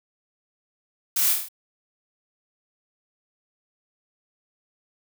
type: noise with echo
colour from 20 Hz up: blue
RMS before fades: -23 dBFS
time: 1.16-1.33 s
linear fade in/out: 5 ms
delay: 26 ms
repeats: 6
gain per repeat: -3 dB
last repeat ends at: 1.486 s
effects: none